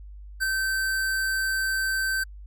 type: tone with ADSR envelope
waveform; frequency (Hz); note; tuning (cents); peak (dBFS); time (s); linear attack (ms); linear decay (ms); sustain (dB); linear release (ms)
square; 1548; G6; -22; -21; 0.4-2.24; 30; 10; -3; 10
effects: added 50 Hz sine -39 dBFS peak until 2.46 s + MP3 96 kbps